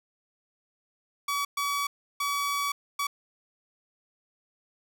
sawtooth tone bursts at uneven times, 1139 Hz, C#6, 47 cents sharp, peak -23 dBFS, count 4, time 1.28-1.45 / 1.57-1.87 / 2.2-2.72 / 2.99-3.07 s, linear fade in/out 5 ms, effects none

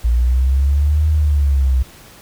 sine linear two-way sweep, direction up then down, 57.1 to 77.78 to 63.2 Hz, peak -11 dBFS, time 0.04-1.83 s, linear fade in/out 10 ms, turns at 1.09 s, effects pink hiss -42 dBFS RMS until 2.21 s

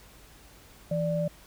sine tone pair together, 165.1 / 588.3 Hz, E3 / D5, +3 / +3 cents, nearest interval octave + minor seventh, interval 2200 cents, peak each -28 dBFS, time 0.91-1.28 s, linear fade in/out 5 ms, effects added 50 Hz sine -57 dBFS peak until 1.46 s + pink hiss -54 dBFS RMS until 1.46 s

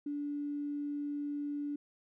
triangle tone with tanh clipping, 290 Hz, D4, 22 cents flat, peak -34 dBFS, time 0.06-1.76 s, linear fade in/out 5 ms, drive 3 dB, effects none

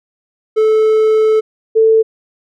triangle / sine tone pair in turn, 435.9 / 444 Hz, A4 / A4, -16 / +16 cents, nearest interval unison, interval 32 cents, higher second, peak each -6 dBFS, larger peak neither, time 0.56-1.41 / 1.75-2.03 s, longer first, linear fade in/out 20 ms, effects none

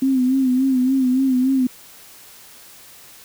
sine tone with vibrato, 260 Hz, C4, 11 cents flat, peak -14 dBFS, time 0.02-1.67 s, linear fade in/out 5 ms, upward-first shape sine, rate 3.5 Hz, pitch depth 62 cents each way, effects white hiss -44 dBFS RMS until 3.24 s

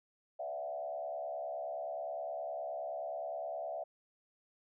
sine tone with frequency modulation, 659.3 Hz, E5, in tune, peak -37 dBFS, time 0.39-3.84 s, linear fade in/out 10 ms, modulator 69.6 Hz, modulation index 1.2, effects none

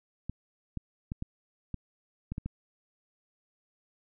clicks, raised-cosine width 5 ms, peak -22 dBFS, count 8, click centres 0.296 / 0.773 / 1.119 / 1.224 / 1.743 / 2.32 / 2.381 / 2.46 s, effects none

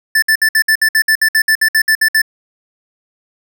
square tone bursts, 1760 Hz, A6, in tune, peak -9 dBFS, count 16, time 0.15-2.218 s, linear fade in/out 5 ms, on 73 ms, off 60 ms, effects none

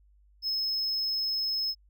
triangle tone, 5180 Hz, E8, 31 cents flat, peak -26 dBFS, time 0.42-1.75 s, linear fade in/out 50 ms, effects added 50 Hz sine -58 dBFS peak until 1.89 s

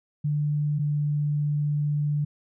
sine tone pair in turn, 148.1 / 147.41 Hz, D3 / D3, +15 / +7 cents, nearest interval unison, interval 8 cents, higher first, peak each -22 dBFS, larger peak neither, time 0.24-0.79 / 0.79-2.25 s, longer second, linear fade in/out 10 ms, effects none

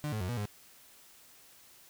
35% pulse tone with pitch steps, 149.2 / 107.8 / 90.9 / 121.1 / 103.6 Hz, D3 / A2 / F#2 / B2 / G#2, +28 / -35 / -30 / -34 / -4 cents, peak -31 dBFS, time 0.04-0.455 s, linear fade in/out 0 ms, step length 83 ms, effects white hiss -58 dBFS RMS until 1.89 s

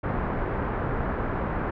pink low-pass noise, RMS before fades -28 dBFS, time 0.03-1.71 s, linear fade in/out 10 ms, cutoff 1600 Hz, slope 24 dB/octave, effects none

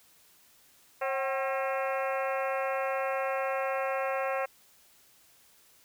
harmonic tone with a mistuned harmonic, 269.2 Hz, C4, 49 cents sharp, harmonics 2 / 3 / 4 / 5 / 6 / 7 / 8 / 9 / 10, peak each -31 / -35 / -37 / -39 / -41 / -42 / -43 / -44 / -45 dBFS, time 1.01-4.46 s, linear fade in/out 10 ms, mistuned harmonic 3, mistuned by -88 cents, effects white hiss -61 dBFS RMS until 5.84 s

